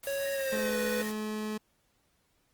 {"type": "noise", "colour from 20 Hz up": "white", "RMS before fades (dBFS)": -43, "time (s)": [0.03, 1.12], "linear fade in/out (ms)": 5}
{"type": "tone with pitch glide", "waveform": "square", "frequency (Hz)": [554, 496.4], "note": ["C#5", "B4"], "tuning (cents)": [-1, 9], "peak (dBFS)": -31, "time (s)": [0.07, 1.02], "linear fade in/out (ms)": 2, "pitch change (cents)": -190, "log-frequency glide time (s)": [0.33, 0.76]}
{"type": "tone with tremolo", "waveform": "sine", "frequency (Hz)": 1864.7, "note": "A#6", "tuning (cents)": 0, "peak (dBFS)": -37, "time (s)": [0.19, 1.12], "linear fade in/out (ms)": 50, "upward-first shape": "sine", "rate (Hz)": 15, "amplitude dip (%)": 75}
{"type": "tone", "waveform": "30% pulse", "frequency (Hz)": 214.3, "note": "A3", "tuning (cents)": -45, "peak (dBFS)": -30, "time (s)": [0.52, 1.58], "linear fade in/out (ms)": 10}
{"effects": ["pink hiss -72 dBFS RMS until 2.53 s", "Opus 24 kbps"]}